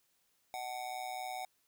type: tone with amplitude modulation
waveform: square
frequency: 747 Hz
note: F#5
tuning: 16 cents sharp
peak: -36 dBFS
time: 0.54-1.45 s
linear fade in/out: 0 ms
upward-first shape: sine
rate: 124 Hz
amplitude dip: 75%
effects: white hiss -75 dBFS RMS until 1.67 s